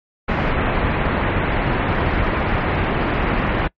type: low-pass noise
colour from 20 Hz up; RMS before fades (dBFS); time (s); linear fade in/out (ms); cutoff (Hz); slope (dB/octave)
pink; -19; 0.28-3.68; 10; 2400; 24
effects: noise-tail reverb RT60 0.1 s tail -24 dB re dry + MP3 32 kbps